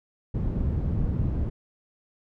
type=low-pass noise; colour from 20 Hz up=white; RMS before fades=-26 dBFS; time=0.34-1.5 s; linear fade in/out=10 ms; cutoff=120 Hz; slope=12 dB/octave; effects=none